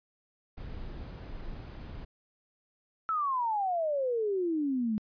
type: noise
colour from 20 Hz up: brown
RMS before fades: -41 dBFS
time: 0.57-2.05 s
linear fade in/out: 10 ms
type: exponential sweep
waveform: sine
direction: down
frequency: 1334 to 207.7 Hz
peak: -27 dBFS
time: 3.09-4.98 s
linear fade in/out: 0 ms
effects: resampled to 11025 Hz